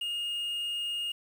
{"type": "tone with quantisation", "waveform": "triangle", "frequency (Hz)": 2846, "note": "F7", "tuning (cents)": 32, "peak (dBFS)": -29, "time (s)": [0.01, 1.12], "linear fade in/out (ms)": 5, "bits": 9, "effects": []}